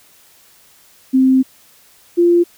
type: tone pair in turn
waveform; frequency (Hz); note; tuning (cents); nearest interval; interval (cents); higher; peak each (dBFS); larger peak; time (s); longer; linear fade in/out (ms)
sine; 261.6 / 346.1; C4 / F4; 0 / -16; perfect fourth; 484; second; -8; neither; 1.13-1.43 / 2.17-2.44; first; 20
effects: white hiss -49 dBFS RMS until 2.57 s